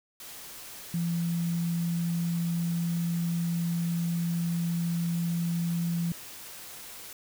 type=tone in noise; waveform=sine; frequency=170 Hz; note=F3; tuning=46 cents flat; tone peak=-26 dBFS; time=0.94-6.12 s; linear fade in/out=2 ms; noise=white; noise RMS=-44 dBFS; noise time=0.2-7.13 s; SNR=+15 dB; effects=none